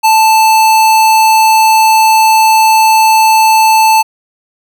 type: tone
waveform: square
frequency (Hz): 880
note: A5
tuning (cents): 0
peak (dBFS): -5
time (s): 0.03-4.03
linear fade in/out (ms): 20
effects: none